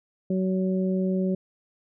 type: harmonic tone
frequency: 187.3 Hz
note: F#3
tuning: 21 cents sharp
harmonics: 1 / 2 / 3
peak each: -23 / -29 / -33 dBFS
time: 0.3-1.35 s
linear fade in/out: 5 ms
effects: none